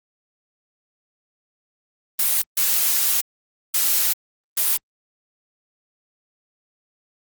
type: noise bursts at uneven times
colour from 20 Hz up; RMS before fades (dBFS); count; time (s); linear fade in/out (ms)
blue; -19; 4; 2.19-2.42 / 2.57-3.21 / 3.74-4.13 / 4.57-4.77; 5
effects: Opus 32 kbps